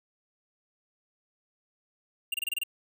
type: tone bursts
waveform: square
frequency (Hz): 2794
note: F7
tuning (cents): 0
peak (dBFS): -28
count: 7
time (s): 2.32-2.636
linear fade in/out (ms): 5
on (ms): 22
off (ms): 27
effects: none